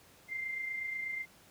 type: tone with amplitude modulation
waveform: sine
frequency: 2093 Hz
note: C7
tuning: in tune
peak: -33 dBFS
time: 0.28-1.26 s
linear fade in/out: 50 ms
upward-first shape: sine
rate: 28.2 Hz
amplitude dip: 45%
effects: pink hiss -60 dBFS RMS until 1.5 s + high-pass 80 Hz 12 dB/octave